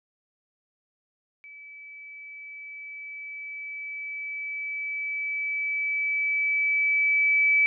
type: tone with level ramp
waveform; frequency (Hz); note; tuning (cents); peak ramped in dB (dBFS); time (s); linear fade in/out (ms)
sine; 2300; D7; -37; -43 to -17; 1.44-7.66; 0
effects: none